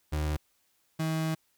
35% pulse tone pair in turn, 76.1 / 159.54 Hz, D#2 / D#3, -38 / +44 cents, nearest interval octave + minor second, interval 1282 cents, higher second, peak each -26 dBFS, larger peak neither, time 0.12-0.37 / 0.99-1.35 s, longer second, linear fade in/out 10 ms, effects white hiss -71 dBFS RMS until 1.57 s

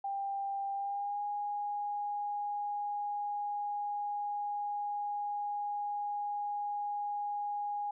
sine tone with pitch glide, 793 to 822.9 Hz, G5 to G#5, +20 to -16 cents, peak -33 dBFS, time 0.04-7.91 s, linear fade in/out 5 ms, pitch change +64 cents, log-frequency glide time 0.73-1.22 s, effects none

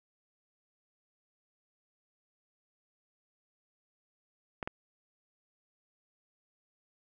clicks, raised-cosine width 0.5 ms, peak -20 dBFS, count 2, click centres 4.628 / 4.675 s, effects none

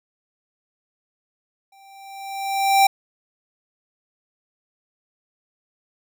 square tone with exponential growth, 784 Hz, G5, in tune, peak -11 dBFS, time 1.72-2.87 s, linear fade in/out 5 ms, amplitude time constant 250 ms, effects none

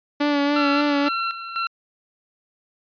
sawtooth tone with vibrato, 288.3 Hz, D4, 32 cents flat, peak -14 dBFS, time 0.2-1.09 s, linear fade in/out 10 ms, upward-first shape sine, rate 3.5 Hz, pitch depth 29 cents each way
sawtooth tone with tremolo, 1357 Hz, E6, 50 cents sharp, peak -18 dBFS, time 0.56-1.67 s, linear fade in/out 2 ms, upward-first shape square, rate 2 Hz, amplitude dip 65%
effects resampled to 11025 Hz

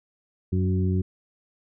harmonic tone with a mistuned harmonic, 92.5 Hz, F#2, in tune, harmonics 1 / 2 / 3 / 4, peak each -22 / -26 / -34 / -32 dBFS, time 0.52-1.02 s, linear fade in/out 10 ms, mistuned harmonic 3, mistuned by +16 cents, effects none

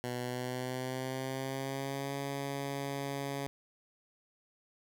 10% pulse tone with pitch glide, 123.47 to 139.39 Hz, B2 to C#3, 0 to +10 cents, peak -27 dBFS, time 0.04-3.47 s, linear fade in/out 0 ms, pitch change +210 cents, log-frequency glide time 0.17-2.15 s, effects none

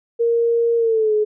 sine tone with pitch glide, 466.2 to 425 Hz, A#4 to G#4, 0 to +40 cents, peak -14 dBFS, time 0.19-1.25 s, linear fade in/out 20 ms, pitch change -160 cents, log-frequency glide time 0.77-1.14 s, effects none

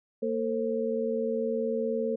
sine tone cluster, 229.9 / 452.3 / 532 Hz, A#3 / A4 / C5, -24 / +48 / +29 cents, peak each -32 / -29 / -32 dBFS, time 0.22-2.16 s, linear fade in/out 10 ms, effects none

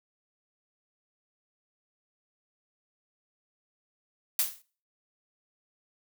blue noise with exponential decay, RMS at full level -22 dBFS, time 4.39-4.62 s, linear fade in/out 2 ms, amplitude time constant 48 ms, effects noise-tail reverb RT60 0.4 s tail -20 dB re dry

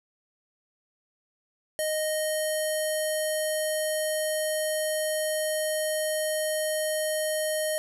square tone with low-pass filter, 620 Hz, D#5, 6 cents flat, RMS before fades -28 dBFS, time 1.79-7.78 s, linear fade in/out 0 ms, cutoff 11000 Hz, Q 7.5, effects none

